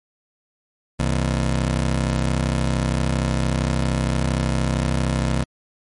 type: ring-modulated tone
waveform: 25% pulse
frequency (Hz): 97.4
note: G2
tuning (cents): -11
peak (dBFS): -12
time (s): 0.99-5.44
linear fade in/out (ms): 10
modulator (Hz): 32.2
effects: MP3 48 kbps